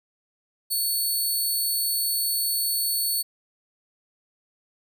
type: tone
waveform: 5% pulse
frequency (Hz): 4435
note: C#8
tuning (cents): 0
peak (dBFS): -16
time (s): 0.7-3.23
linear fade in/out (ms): 20
effects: none